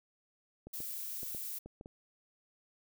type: clicks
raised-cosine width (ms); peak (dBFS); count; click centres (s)
2; -34; 7; 0.67 / 0.804 / 1.231 / 1.348 / 1.66 / 1.811 / 1.859
type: noise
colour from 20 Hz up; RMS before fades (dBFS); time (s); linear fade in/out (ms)
violet; -41; 0.73-1.59; 10
effects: none